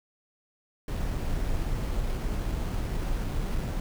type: noise with sample-and-hold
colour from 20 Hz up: brown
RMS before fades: -29 dBFS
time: 0.88-3.8 s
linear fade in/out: 2 ms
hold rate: 7350 Hz
effects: none